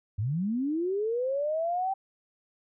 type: linear sweep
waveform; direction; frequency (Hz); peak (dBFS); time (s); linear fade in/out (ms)
sine; up; 92.6 to 784; -26; 0.18-1.94; 10
effects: none